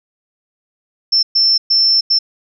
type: tone bursts at uneven times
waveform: sine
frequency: 5350 Hz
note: E8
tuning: 25 cents sharp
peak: -9 dBFS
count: 4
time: 1.12-1.23 / 1.35-1.58 / 1.7-2.01 / 2.1-2.19 s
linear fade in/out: 10 ms
effects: none